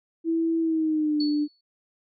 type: tone with pitch glide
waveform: sine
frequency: 328.6 to 296.2 Hz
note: E4 to D4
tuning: -5 to +15 cents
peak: -21 dBFS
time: 0.24-1.48 s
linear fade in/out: 50 ms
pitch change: -180 cents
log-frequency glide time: 0.6-1.22 s
type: tone with exponential decay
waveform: sine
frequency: 4435 Hz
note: C#8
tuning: in tune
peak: -28 dBFS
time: 1.2-1.61 s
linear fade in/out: 5 ms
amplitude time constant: 87 ms
effects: none